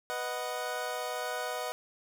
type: chord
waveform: 25% pulse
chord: B major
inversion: none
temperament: equal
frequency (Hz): 493.9 / 622.3 / 740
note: B4 / D#5 / F#5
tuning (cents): 0 / 0 / 0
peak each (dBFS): -34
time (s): 0.1-1.72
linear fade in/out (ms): 0
effects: none